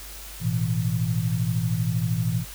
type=chord; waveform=sine; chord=A suspended second; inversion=none; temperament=equal with one note detuned; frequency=110 / 122.76 / 164.81 Hz; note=A2 / B2 / E3; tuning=0 / -10 / 0 cents; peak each=-26 dBFS; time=0.4-2.45 s; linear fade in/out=50 ms; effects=added 50 Hz sine -41 dBFS peak until 2.54 s + white hiss -41 dBFS RMS until 2.54 s